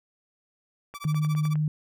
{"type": "click train", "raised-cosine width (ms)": 0.5, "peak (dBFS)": -28, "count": 7, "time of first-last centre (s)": [0.94, 1.556], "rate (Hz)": 9.74}
{"type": "tone with tremolo", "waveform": "sawtooth", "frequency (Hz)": 1159, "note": "D6", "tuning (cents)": -23, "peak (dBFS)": -31, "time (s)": [0.94, 1.54], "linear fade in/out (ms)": 10, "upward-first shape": "sine", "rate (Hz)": 14, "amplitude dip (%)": 100}
{"type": "tone with vibrato", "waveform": "sine", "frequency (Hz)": 152.4, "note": "D#3", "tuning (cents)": -36, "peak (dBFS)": -22, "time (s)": [1.05, 1.68], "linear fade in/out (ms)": 2, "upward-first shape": "square", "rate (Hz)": 13, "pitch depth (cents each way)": 9}
{"effects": []}